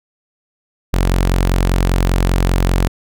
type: tone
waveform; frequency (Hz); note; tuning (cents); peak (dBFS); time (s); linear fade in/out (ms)
sawtooth; 45.09; F#1; -44; -8; 0.93-2.88; 10
effects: none